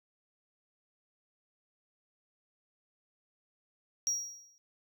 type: tone with exponential decay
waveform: triangle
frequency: 5680 Hz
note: F8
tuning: 28 cents sharp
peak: -24 dBFS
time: 4.07-4.58 s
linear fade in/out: 0 ms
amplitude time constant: 110 ms
effects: tanh soft clip ceiling -22 dBFS